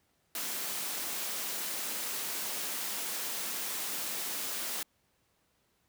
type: high-pass noise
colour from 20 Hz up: white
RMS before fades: -36 dBFS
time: 0.35-4.83 s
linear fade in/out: 2 ms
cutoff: 170 Hz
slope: 24 dB/octave
effects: pink hiss -73 dBFS RMS until 5.88 s + high-pass 60 Hz 12 dB/octave